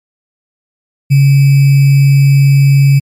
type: tone with sample-and-hold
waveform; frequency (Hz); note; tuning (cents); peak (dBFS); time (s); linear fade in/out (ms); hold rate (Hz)
sine; 138.59; C#3; 0; -3; 1.1-3; 20; 2450
effects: MP3 64 kbps